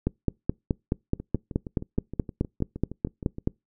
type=two click trains; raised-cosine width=3 ms; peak=-22 / -10 dBFS; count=15 / 17; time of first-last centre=1.2-3.384 / 0.07-3.474 s; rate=6.41 / 4.7 Hz; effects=noise-tail reverb RT60 0.2 s tail -26 dB re dry